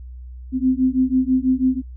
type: beating tone pair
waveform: sine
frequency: 255.5 / 261.6 Hz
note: C4 / C4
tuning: -41 / 0 cents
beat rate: 6.1 Hz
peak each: -18 dBFS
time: 0.52-1.82 s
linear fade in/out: 50 ms
effects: noise-tail reverb RT60 0.1 s tail -23 dB re dry + added 62 Hz sine -33 dBFS peak until 1.96 s